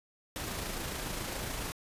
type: noise with amplitude modulation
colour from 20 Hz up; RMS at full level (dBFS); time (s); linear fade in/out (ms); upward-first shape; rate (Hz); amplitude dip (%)
pink; -36; 0.36-1.72; 0; sine; 27.2; 30
effects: resampled to 32000 Hz